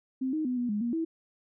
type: tone with pitch steps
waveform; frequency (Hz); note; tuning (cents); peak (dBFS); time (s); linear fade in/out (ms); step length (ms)
sine; 261.3 / 311.6 / 250.7 / 243.5 / 208 / 237 / 326.1; C4 / D#4 / B3 / B3 / G#3 / A#3 / E4; -2 / +3 / +26 / -24 / +3 / +29 / -19; -27; 0.21-1.05; 10; 120
effects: none